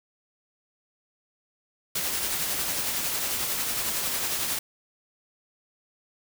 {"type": "noise with tremolo", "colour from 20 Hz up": "white", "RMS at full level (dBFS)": -27, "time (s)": [1.95, 4.59], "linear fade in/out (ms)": 5, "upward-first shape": "triangle", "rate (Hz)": 11, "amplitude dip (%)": 35, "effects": []}